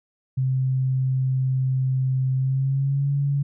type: tone with pitch glide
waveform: sine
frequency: 130.81 to 141.01 Hz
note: C3 to C#3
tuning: 0 to +30 cents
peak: -19 dBFS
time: 0.37-3.43 s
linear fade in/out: 10 ms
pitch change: +130 cents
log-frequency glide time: 2.35-3.11 s
effects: none